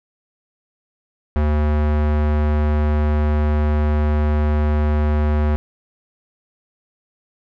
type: tone with low-pass filter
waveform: square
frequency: 75 Hz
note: D2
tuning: 37 cents sharp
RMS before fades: -17 dBFS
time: 1.36-5.56 s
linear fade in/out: 0 ms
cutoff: 1700 Hz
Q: 0.71
effects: none